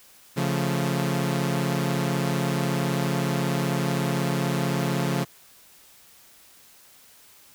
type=chord; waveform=sawtooth; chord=Db augmented; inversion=none; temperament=equal; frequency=138.59 / 174.61 / 220 Hz; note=Db3 / F3 / A3; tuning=0 / 0 / 0 cents; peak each=-22 / -23 / -27 dBFS; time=0.36-5.25 s; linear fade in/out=20 ms; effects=white hiss -53 dBFS RMS until 7.54 s